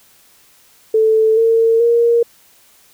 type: tone with pitch steps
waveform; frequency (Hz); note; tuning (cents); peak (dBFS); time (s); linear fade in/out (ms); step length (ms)
sine; 440 / 454.2 / 468.9; A4 / A#4 / A#4; 0 / -45 / +10; -9; 0.94-2.23; 5; 430
effects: white hiss -50 dBFS RMS until 2.93 s